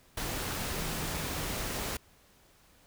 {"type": "tone in noise", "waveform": "sine", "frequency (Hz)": 156.2, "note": "D#3", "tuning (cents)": 7, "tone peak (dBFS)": -42, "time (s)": [0.78, 1.25], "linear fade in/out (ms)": 5, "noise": "pink", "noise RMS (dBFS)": -35, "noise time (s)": [0.17, 1.97], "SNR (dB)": -10, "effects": ["pink hiss -62 dBFS RMS until 2.86 s"]}